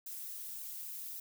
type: noise with flanger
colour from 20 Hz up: violet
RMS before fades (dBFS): -44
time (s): 0.06-1.2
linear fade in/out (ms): 5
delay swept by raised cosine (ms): 0.87 to 3.87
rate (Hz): 3.6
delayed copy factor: -0.8
effects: none